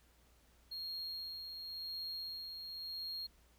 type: tone with tremolo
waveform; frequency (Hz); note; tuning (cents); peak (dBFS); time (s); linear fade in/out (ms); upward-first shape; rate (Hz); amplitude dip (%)
triangle; 4256; C8; +29; -39; 0.71-3.27; 10; sine; 0.93; 40
effects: added 59 Hz sine -68 dBFS peak until 3.58 s + pink hiss -70 dBFS RMS until 3.58 s

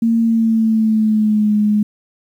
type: tone with pitch glide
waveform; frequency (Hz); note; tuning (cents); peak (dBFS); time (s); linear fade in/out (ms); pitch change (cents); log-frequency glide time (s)
sine; 228.9 to 209.9; A#3 to G#3; -31 to +19; -11; 0.02-1.83; 5; -150; 0.21-1.54
effects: 8-bit

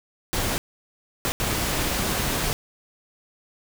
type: noise bursts at uneven times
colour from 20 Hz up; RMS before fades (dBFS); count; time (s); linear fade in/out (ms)
pink; -25; 3; 0.33-0.58 / 1.25-1.32 / 1.4-2.53; 0
effects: none

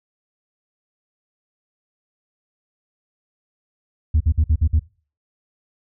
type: tone bursts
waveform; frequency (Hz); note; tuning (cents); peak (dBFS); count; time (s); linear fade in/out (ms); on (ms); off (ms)
sine; 77.8; D#2; 0; -10; 6; 4.14-4.795; 10; 65; 53
effects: noise-tail reverb RT60 0.4 s tail -24 dB re dry + tanh soft clip ceiling -11 dBFS

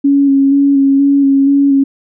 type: tone with vibrato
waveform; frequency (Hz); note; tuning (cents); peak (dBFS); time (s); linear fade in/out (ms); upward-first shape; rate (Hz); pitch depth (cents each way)
sine; 277.2; C#4; 0; -6; 0.04-1.84; 10; square; 2.1; 18
effects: none

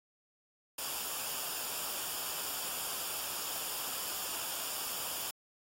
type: noise with comb filter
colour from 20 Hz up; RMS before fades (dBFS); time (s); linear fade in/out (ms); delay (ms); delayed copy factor
white; -38; 0.78-5.31; 5; 0.49; -0.6
effects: AAC 48 kbps

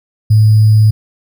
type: tone with sample-and-hold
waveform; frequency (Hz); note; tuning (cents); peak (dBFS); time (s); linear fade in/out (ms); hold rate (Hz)
sine; 107.8; A2; -35; -4; 0.3-0.91; 10; 4900
effects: none

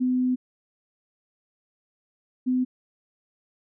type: tone pair in turn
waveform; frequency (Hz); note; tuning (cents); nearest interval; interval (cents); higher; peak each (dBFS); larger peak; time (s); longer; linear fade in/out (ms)
sine; 253 / 253.9; B3 / B3; +42 / +48; unison; 6; second; -20; neither; 0-0.36 / 2.46-2.65; first; 20
effects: none

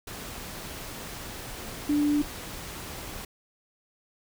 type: tone in noise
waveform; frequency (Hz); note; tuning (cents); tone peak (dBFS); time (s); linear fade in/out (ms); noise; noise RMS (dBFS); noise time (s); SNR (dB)
sine; 293.7; D4; 0; -21; 1.89-2.22; 5; pink; -39; 0.07-3.25; +15
effects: none

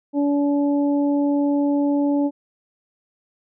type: harmonic tone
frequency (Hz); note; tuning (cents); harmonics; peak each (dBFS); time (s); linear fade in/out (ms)
286.3; D4; -44; 1 / 2 / 3; -17 / -26 / -32; 0.13-2.31; 50
effects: none

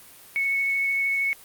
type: tone with vibrato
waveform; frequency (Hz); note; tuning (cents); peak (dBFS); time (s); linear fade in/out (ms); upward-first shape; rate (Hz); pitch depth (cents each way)
sine; 2209; C#7; -7; -21; 0.36-1.33; 0; sine; 13; 8
effects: white hiss -48 dBFS RMS until 1.44 s + Opus 32 kbps

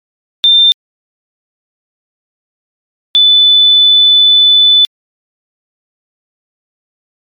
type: tone pair in turn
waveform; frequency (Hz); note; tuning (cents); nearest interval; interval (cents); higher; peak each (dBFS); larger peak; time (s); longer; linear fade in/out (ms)
sine; 3585 / 3497; A7 / A7; +32 / -11; unison; 43; first; -3; neither; 0.44-0.72 / 3.15-4.85; second; 0
effects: MP3 96 kbps

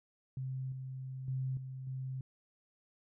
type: tone with level steps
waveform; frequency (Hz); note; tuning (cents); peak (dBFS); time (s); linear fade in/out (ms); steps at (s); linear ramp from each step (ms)
sine; 131.1; C3; +4; -36 / -40 / -33 / -41 / -37; 0.37-2.21; 2; 0.72 / 1.28 / 1.57 / 1.87; 2
effects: none

